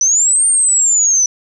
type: linear two-way sweep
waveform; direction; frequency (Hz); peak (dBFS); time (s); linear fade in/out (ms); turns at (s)
sine; up then down; 5920 to 8870 to 5920; -9; 0.01-1.26; 2; 0.46
effects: none